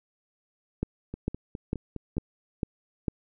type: two click trains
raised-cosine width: 3 ms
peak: -14 / -22 dBFS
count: 6 / 6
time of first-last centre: 0.83-3.082 / 1.14-2.169 s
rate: 2.22 / 4.86 Hz
effects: none